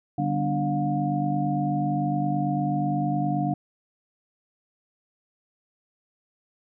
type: tone cluster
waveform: sine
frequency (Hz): 146.3 / 195.2 / 245.1 / 293.1 / 713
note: D3 / G3 / B3 / D4 / F5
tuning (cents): -6 / -7 / -13 / -3 / +36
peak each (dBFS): -27 / -30 / -34 / -28 / -28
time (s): 0.18-3.54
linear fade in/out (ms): 5
effects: none